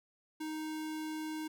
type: tone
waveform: square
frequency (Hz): 311.6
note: D#4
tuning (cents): +3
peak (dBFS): -38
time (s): 0.4-1.48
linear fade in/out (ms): 10
effects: none